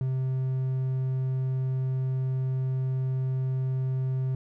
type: tone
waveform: triangle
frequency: 130.7 Hz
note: C3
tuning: 1 cent flat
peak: -23 dBFS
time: 0.01-4.35 s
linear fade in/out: 2 ms
effects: none